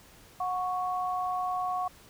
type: tone pair together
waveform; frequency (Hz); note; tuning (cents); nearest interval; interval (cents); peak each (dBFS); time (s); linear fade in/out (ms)
sine; 730.3 / 1108.7; F#5 / C#6; -23 / 0; perfect fifth; 723; -30 / -32; 0.4-1.88; 5
effects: pink hiss -55 dBFS RMS until 2.09 s